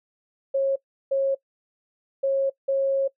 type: tone bursts at uneven times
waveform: sine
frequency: 544 Hz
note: C#5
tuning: 33 cents flat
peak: -19 dBFS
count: 4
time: 0.54-0.76 / 1.11-1.35 / 2.23-2.5 / 2.68-3.08 s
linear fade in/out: 10 ms
effects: noise-tail reverb RT60 0.1 s tail -22 dB re dry